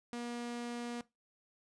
sawtooth tone, 239.1 Hz, A#3, 44 cents sharp, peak -35 dBFS, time 0.13-1.01 s, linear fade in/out 0 ms, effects noise-tail reverb RT60 0.2 s tail -19 dB re dry + resampled to 22050 Hz

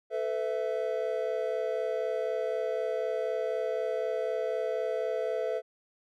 triangle chord, A suspended second, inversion none, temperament equal with one note detuned, 440 / 504 / 659.3 Hz, A4 / B4 / E5, 0 / +35 / 0 cents, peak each -31 dBFS, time 0.1-5.62 s, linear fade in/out 50 ms, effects none

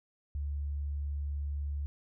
sine tone, 71.9 Hz, D2, 36 cents flat, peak -32 dBFS, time 0.35-1.86 s, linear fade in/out 0 ms, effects none

